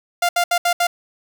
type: tone bursts at uneven times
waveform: sawtooth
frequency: 698.5 Hz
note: F5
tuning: in tune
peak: -11 dBFS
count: 5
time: 0.22-0.29 / 0.36-0.44 / 0.51-0.58 / 0.65-0.73 / 0.8-0.87 s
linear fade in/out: 5 ms
effects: none